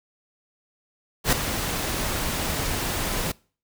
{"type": "noise with ADSR envelope", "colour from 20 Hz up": "pink", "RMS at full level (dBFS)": -17, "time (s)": [1.24, 3.32], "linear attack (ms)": 86, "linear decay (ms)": 4, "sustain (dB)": -10, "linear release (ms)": 7, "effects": ["noise-tail reverb RT60 0.4 s tail -24 dB re dry"]}